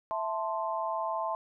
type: chord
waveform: sine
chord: A minor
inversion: second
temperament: equal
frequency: 659.3 / 880 / 1046.5 Hz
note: E5 / A5 / C6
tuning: 0 / 0 / 0 cents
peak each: -34 dBFS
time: 0.11-1.35 s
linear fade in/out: 0 ms
effects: none